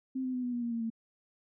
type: tone with pitch steps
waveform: sine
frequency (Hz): 261.6 / 256.2 / 250.9 / 245.8 / 240.7 / 235.8 / 230.9 / 226.2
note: C4 / C4 / B3 / B3 / B3 / A#3 / A#3 / A3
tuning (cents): 0 / -36 / +28 / -8 / -44 / +20 / -16 / +48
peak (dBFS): -31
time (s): 0.15-0.902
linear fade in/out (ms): 10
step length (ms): 94
effects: none